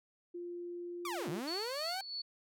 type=tone; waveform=sine; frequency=349.2 Hz; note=F4; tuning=in tune; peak=-40 dBFS; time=0.34-1.4 s; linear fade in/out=10 ms
type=linear two-way sweep; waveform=sawtooth; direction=down then up; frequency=1218 to 135.7 to 789 Hz; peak=-34 dBFS; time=1.05-2.01 s; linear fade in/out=2 ms; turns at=1.29 s
type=tone with tremolo; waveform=sine; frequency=4435 Hz; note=C#8; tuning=in tune; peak=-37 dBFS; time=1.47-2.22 s; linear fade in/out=10 ms; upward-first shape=sine; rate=3.1 Hz; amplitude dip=60%
effects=none